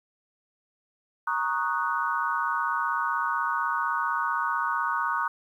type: chord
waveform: sine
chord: D# minor seventh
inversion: second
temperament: equal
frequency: 932.3 / 1108.7 / 1244.5 / 1480 Hz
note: A#5 / C#6 / D#6 / F#6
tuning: 0 / 0 / 0 / 0 cents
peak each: -30 dBFS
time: 1.27-5.28 s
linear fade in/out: 5 ms
effects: 10-bit